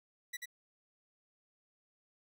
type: tone with echo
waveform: sawtooth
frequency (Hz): 1957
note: B6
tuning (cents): -16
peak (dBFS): -35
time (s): 0.33-0.37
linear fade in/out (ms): 10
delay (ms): 88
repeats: 1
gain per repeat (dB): -3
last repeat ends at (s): 0.458
effects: none